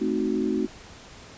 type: chord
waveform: sine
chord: A diminished seventh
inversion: none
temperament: equal with one note detuned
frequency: 218.4 / 261.6 / 311.1 / 370 Hz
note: A3 / C4 / Eb4 / Gb4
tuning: -13 / 0 / 0 / 0 cents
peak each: -28 dBFS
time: 0-0.67 s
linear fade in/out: 20 ms
effects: pink hiss -46 dBFS RMS until 1.37 s + resampled to 16000 Hz